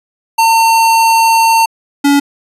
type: tone pair in turn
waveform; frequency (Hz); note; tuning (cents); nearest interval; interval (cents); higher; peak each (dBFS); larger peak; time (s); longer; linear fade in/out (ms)
square; 906 / 283.8; A#5 / C#4; -50 / +41; octave + minor sixth; 2009; first; -7; neither; 0.38-1.66 / 2.04-2.2; first; 10
effects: resampled to 32000 Hz